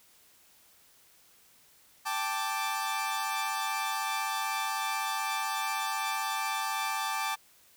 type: chord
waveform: sawtooth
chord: G suspended second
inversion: none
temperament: equal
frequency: 784 / 880 / 1174.7 Hz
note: G5 / A5 / D6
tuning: 0 / 0 / 0 cents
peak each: -33 / -30 / -30 dBFS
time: 2.05-7.36 s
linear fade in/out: 20 ms
effects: white hiss -61 dBFS RMS until 7.76 s